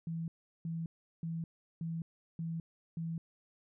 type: tone bursts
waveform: sine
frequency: 164.81 Hz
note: E3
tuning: in tune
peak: -35 dBFS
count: 6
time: 0.07-3.18 s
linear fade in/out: 2 ms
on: 210 ms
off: 370 ms
effects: none